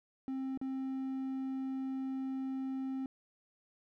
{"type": "tone with dropouts", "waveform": "triangle", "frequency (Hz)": 265, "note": "C4", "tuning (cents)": 22, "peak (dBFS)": -33, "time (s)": [0.28, 3.06], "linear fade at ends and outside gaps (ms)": 1, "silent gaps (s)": [0.575, 0.614], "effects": []}